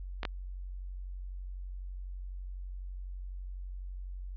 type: clicks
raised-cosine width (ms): 0.3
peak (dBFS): -18 / -16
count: 2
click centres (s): 0.232 / 0.252
effects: added 46 Hz sine -38 dBFS peak until 4.36 s + resampled to 11025 Hz